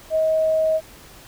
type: tone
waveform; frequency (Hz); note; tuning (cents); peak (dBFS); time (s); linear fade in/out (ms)
sine; 634; D#5; +32; -16; 0.1-0.81; 50
effects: pink hiss -45 dBFS RMS until 1.27 s